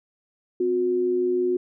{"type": "tone pair together", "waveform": "sine", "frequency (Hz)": [256.4, 362.6], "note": ["C4", "F#4"], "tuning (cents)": [-35, -35], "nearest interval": "tritone", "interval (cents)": 600, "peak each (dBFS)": [-30, -20], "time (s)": [0.6, 1.57], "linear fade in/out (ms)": 5, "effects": []}